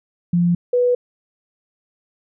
sine tone pair in turn, 173.8 / 491.6 Hz, F3 / B4, -8 / -8 cents, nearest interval octave + tritone, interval 1800 cents, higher second, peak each -13 / -13 dBFS, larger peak neither, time 0.33-0.55 / 0.73-0.95 s, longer neither, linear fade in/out 5 ms, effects none

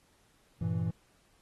triangle chord, E diminished, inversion first, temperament equal, 98 / 116.54 / 164.81 Hz, G2 / Bb2 / E3, 0 / 0 / 0 cents, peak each -32 / -33 / -30 dBFS, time 0.61-0.91 s, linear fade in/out 5 ms, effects pink hiss -68 dBFS RMS until 1.41 s + AAC 32 kbps

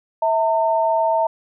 sine tone pair together, 650.6 / 907 Hz, E5 / A#5, -23 / -48 cents, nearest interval tritone, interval 575 cents, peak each -18 dBFS, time 0.22-1.27 s, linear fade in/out 5 ms, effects none

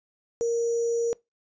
sine tone with sample-and-hold, 466.2 Hz, A#4, in tune, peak -22 dBFS, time 0.41-1.13 s, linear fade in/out 0 ms, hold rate 6300 Hz, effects noise-tail reverb RT60 0.2 s tail -23 dB re dry + resampled to 16000 Hz

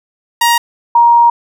sawtooth / sine tone pair in turn, 942 / 942 Hz, A#5 / A#5, +18 / +18 cents, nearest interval unison, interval 0 cents, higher neither, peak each -4 / -4 dBFS, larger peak neither, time 0.41-0.58 / 0.95-1.3 s, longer second, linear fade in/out 5 ms, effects none

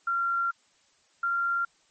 sine tone pair in turn, 1377 / 1383.9 Hz, F6 / F6, -25 / -16 cents, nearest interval unison, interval 9 cents, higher second, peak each -24 dBFS, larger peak neither, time 0.07-0.51 / 1.23-1.65 s, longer first, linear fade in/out 5 ms, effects white hiss -65 dBFS RMS until 1.9 s + MP3 32 kbps

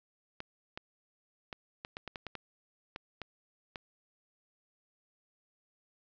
clicks, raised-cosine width 0.3 ms, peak -24 dBFS, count 12, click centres 0.404 / 0.775 / 1.528 / 1.849 / 1.969 / 2.077 / 2.158 / 2.267 / 2.353 / 2.961 / 3.217 / 3.758 s, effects resampled to 16000 Hz + 11-bit

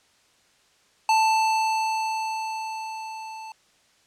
square tone with level ramp, 882 Hz, A5, 4 cents sharp, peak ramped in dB -17 to -37 dBFS, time 1.09-3.52 s, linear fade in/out 2 ms, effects white hiss -61 dBFS RMS until 4.06 s + low-pass 7000 Hz 12 dB/octave

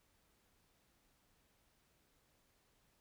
silence, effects pink hiss -75 dBFS RMS until 3 s

